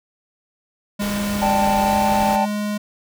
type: tone with pitch glide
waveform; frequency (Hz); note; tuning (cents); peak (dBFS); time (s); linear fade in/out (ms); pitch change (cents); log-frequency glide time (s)
square; 204.2 to 208.2; G#3 to G#3; -29 to +5; -22; 0.99-2.78; 10; +34; 1.8-2.01
type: noise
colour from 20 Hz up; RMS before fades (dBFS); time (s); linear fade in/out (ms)
pink; -29; 1-2.37; 20
type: chord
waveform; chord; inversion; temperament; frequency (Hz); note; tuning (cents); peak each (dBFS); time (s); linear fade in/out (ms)
triangle; D suspended fourth; none; just; 587.3 / 783.1 / 881; D5 / G5 / A5; 0 / -2 / +2; -22 / -18 / -18; 1.41-2.46; 20
effects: none